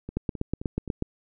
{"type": "two click trains", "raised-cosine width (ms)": 3, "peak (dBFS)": [-22, -13], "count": [4, 8], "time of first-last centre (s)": [[0.09, 0.877], [0.17, 1.024]], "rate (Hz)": [3.81, 8.2], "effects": []}